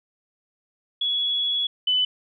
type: tone pair in turn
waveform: sine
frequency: 3372 / 3004 Hz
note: G#7 / F#7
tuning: +26 / +26 cents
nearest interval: major second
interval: 200 cents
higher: first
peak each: -21 / -18 dBFS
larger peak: second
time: 1.01-1.67 / 1.87-2.05 s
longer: first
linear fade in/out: 5 ms
effects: none